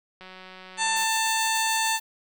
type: click train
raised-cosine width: 0.3 ms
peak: -28 dBFS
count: 155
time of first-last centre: 0.21-1.038 s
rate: 186 Hz
type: harmonic tone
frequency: 890 Hz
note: A5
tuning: 20 cents sharp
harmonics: 1 / 2 / 3 / 4 / 5 / 7 / 8 / 9 / 10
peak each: -26 / -29 / -31 / -32 / -33 / -34 / -35 / -36 / -36 dBFS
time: 0.77-2 s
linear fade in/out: 50 ms
type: noise with tremolo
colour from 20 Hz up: blue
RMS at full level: -36 dBFS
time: 0.96-2 s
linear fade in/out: 10 ms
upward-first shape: sine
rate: 6.8 Hz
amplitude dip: 50%
effects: none